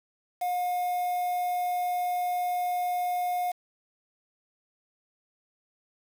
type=tone with quantisation; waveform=triangle; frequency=717 Hz; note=F5; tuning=45 cents sharp; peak=-24 dBFS; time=0.41-3.52 s; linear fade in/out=10 ms; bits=7; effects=none